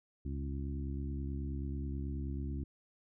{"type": "harmonic tone with a mistuned harmonic", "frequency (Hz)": 69.3, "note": "C#2", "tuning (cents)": 0, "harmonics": [1, 2, 3, 4, 5], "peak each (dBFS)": [-37, -43, -46, -45, -50], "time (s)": [0.25, 2.64], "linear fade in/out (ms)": 5, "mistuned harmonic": 1, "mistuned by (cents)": 70, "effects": []}